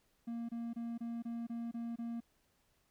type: tone bursts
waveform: triangle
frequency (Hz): 233.1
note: A#3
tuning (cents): 0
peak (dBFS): -36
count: 8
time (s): 0.27-2.205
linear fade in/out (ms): 10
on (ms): 220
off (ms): 25
effects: pink hiss -75 dBFS RMS until 2.9 s